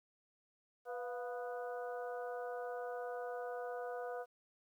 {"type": "harmonic tone with a mistuned harmonic", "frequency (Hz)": 246.9, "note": "B3", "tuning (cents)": 0, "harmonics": [2, 3, 4, 5, 6], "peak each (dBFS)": [-42, -45, -55, -53, -52], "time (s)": [0.85, 4.26], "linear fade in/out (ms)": 50, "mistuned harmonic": 3, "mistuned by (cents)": -71, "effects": ["12-bit"]}